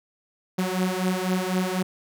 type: beating tone pair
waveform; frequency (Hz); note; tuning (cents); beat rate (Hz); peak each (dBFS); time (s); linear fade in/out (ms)
sawtooth; 182.8 / 186.8; F#3 / F#3; -21 / +17; 4; -22; 0.58-1.83; 10
effects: none